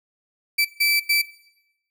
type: tone bursts at uneven times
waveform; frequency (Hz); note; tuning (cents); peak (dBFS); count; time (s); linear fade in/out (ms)
30% pulse; 2320; D7; -22; -14; 3; 0.58-0.65 / 0.8-1 / 1.09-1.22; 10
effects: noise-tail reverb RT60 0.8 s tail -18 dB re dry